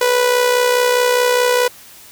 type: tone with amplitude modulation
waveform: sawtooth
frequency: 492.8 Hz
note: B4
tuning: 4 cents flat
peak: -6 dBFS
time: 0.01-1.68 s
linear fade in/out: 5 ms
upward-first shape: sine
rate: 64.8 Hz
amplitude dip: 50%
effects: white hiss -41 dBFS RMS until 2.11 s